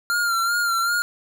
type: tone with vibrato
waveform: square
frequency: 1390 Hz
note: F6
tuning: 9 cents flat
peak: -20 dBFS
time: 0.1-1.02 s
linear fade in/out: 0 ms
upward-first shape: sine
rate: 2.6 Hz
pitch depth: 47 cents each way
effects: 9-bit